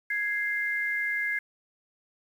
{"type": "tone pair together", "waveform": "sine", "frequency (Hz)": [1661.2, 2093], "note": ["G#6", "C7"], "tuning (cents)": [0, 0], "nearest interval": "major third", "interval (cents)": 400, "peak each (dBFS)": [-29, -29], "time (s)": [0.1, 1.39], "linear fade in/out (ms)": 5, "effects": ["9-bit"]}